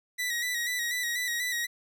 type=tone with vibrato; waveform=sawtooth; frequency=1936 Hz; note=B6; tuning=35 cents flat; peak=-25 dBFS; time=0.18-1.67 s; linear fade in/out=20 ms; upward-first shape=square; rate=4.1 Hz; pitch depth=40 cents each way; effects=none